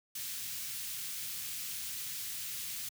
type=band-stop noise; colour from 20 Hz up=white; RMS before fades=-40 dBFS; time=0.15-2.89 s; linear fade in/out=5 ms; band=140 to 2200 Hz; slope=12 dB/octave; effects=high-pass 80 Hz 12 dB/octave